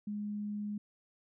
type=tone; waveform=sine; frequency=207.7 Hz; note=G#3; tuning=in tune; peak=-35 dBFS; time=0.07-0.78 s; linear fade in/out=5 ms; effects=none